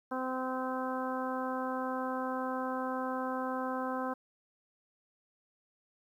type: harmonic tone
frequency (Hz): 258.2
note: C4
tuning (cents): -23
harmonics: 1 / 2 / 3 / 4 / 5 / 6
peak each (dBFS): -37 / -38 / -40 / -39 / -42 / -45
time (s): 0.11-4.14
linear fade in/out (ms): 10
effects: 11-bit